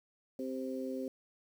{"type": "harmonic tone", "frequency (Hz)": 130.81, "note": "C3", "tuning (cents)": 0, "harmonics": [2, 3, 4], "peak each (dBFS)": [-38, -42, -41], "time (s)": [0.39, 1.08], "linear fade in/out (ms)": 2, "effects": ["10-bit"]}